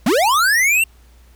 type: linear sweep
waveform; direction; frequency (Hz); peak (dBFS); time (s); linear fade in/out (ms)
square; up; 185 to 2775; -13; 0.06-0.84; 5
effects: added 60 Hz sine -45 dBFS peak until 1.35 s + pink hiss -55 dBFS RMS until 1.35 s